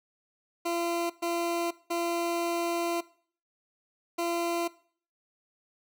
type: tone bursts at uneven times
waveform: 20% pulse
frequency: 341.2 Hz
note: F4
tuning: 40 cents flat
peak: -23 dBFS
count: 4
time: 0.65-1.1 / 1.22-1.71 / 1.9-3.01 / 4.18-4.68 s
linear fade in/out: 10 ms
effects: noise-tail reverb RT60 0.5 s tail -20 dB re dry